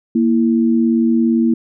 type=tone pair together; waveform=sine; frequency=233.1 / 330.6 Hz; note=A#3 / E4; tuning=0 / +5 cents; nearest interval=tritone; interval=605 cents; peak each=-12 / -17 dBFS; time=0.15-1.54 s; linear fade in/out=5 ms; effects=none